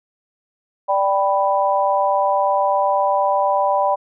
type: chord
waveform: sine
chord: G major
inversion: second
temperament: equal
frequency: 587.3 / 784 / 987.8 Hz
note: D5 / G5 / B5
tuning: 0 / 0 / 0 cents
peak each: -19 dBFS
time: 0.88-3.96 s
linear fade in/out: 20 ms
effects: none